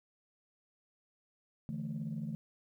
sine chord, D suspended second, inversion none, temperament just, 146.83 / 165.19 / 220.2 Hz, D3 / E3 / A3, 0 / +4 / +2 cents, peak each -40 / -40 / -39 dBFS, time 1.69-2.35 s, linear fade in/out 0 ms, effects tanh soft clip ceiling -30 dBFS + 12-bit

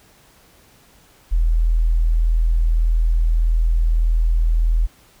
sine tone, 40.84 Hz, E1, 15 cents flat, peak -13 dBFS, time 1.31-4.87 s, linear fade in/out 20 ms, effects pink hiss -52 dBFS RMS until 5.2 s

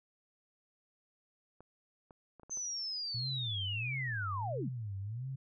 clicks, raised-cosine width 1 ms, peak -40 dBFS, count 6, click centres 1.606 / 2.108 / 2.397 / 2.433 / 2.496 / 2.573 s
sine linear sweep, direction down, 6272 to 120 Hz, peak -36 dBFS, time 2.5-4.7 s, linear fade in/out 20 ms
sine tone with vibrato, 113.9 Hz, A#2, 40 cents flat, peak -37 dBFS, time 3.14-5.36 s, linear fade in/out 10 ms, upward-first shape sine, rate 1.5 Hz, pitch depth 280 cents each way
effects none

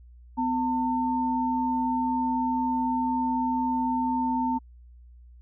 sine tone pair together, 252.8 / 901 Hz, B3 / A5, +41 / +41 cents, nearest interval octave + minor seventh, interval 2200 cents, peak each -26 dBFS, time 0.37-4.59 s, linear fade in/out 20 ms, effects added 60 Hz sine -47 dBFS peak until 5.41 s

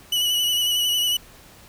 40% pulse tone with vibrato, 2949 Hz, F#7, 6 cents flat, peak -18 dBFS, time 0.12-1.17 s, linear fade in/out 5 ms, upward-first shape sine, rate 11 Hz, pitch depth 30 cents each way, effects pink hiss -48 dBFS RMS until 1.68 s

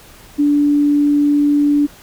sine tone, 290.7 Hz, D4, 18 cents flat, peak -10 dBFS, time 0.38-1.87 s, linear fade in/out 20 ms, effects pink hiss -42 dBFS RMS until 2.02 s

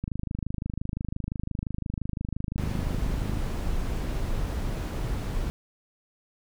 click train, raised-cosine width 5 ms, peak -18 dBFS, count 87, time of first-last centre 0.04-3.373 s, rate 25.8 Hz
brown noise, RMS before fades -29 dBFS, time 2.58-5.5 s, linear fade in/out 0 ms
effects none

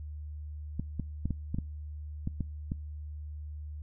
clicks, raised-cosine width 5 ms, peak -19 dBFS, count 9, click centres 0.796 / 0.997 / 1.256 / 1.307 / 1.545 / 1.586 / 2.274 / 2.407 / 2.719 s, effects noise-tail reverb RT60 0.4 s tail -25 dB re dry + added 75 Hz sine -38 dBFS peak until 3.82 s

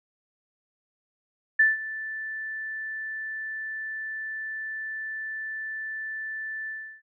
sine tone with ADSR envelope, 1760 Hz, A6, in tune, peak -14 dBFS, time 1.59-7.02 s, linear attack 8 ms, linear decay 170 ms, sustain -17 dB, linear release 340 ms, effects none

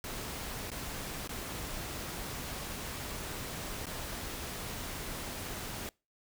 pink noise with dropouts, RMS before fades -40 dBFS, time 0.04-5.89 s, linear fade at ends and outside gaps 1 ms, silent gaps 0.703-0.716 / 1.275-1.292 / 3.857-3.867 s, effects noise-tail reverb RT60 0.3 s tail -26 dB re dry

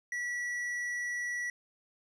sine tone with tanh clipping, 1943 Hz, B6, 29 cents flat, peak -34 dBFS, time 0.12-1.5 s, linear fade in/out 2 ms, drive 8 dB, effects none

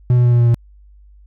triangle tone with pitch steps, 123.47 / 122.33 / 121.21 / 120.09 / 118.99 / 117.89 Hz, B2 / B2 / B2 / B2 / A#2 / A#2, 0 / -16 / -32 / -48 / +36 / +20 cents, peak -7 dBFS, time 0.1-0.544 s, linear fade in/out 0 ms, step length 74 ms, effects added 50 Hz sine -42 dBFS peak until 1.26 s

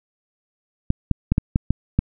clicks, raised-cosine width 5 ms, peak -4 dBFS, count 7, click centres 0.904 / 1.113 / 1.32 / 1.381 / 1.559 / 1.706 / 1.99 s, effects none

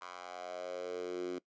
10% pulse tone with high-pass filter sweep, 89.9 Hz, F#2, 49 cents flat, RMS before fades -41 dBFS, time 0.01-1.39 s, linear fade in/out 10 ms, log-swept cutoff 1000 to 310 Hz, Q 5, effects noise-tail reverb RT60 0.1 s tail -21 dB re dry + resampled to 16000 Hz

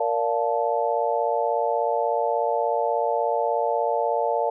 sine chord, Bb major seventh, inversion none, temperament just, 466.2 / 582.7 / 699.2 / 874.1 Hz, Bb4 / D5 / F5 / A5, 0 / -14 / +2 / -12 cents, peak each -26 dBFS, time 0-4.5 s, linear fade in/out 5 ms, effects none

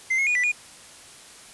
triangle tone with pitch steps, 2075 / 2167 / 2453 / 1975 / 2444 Hz, C7 / C#7 / D#7 / B6 / D#7, -15 / -40 / -25 / 0 / -32 cents, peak -18 dBFS, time 0.1-0.52 s, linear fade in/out 10 ms, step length 84 ms, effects white hiss -46 dBFS RMS until 1.53 s + resampled to 24000 Hz

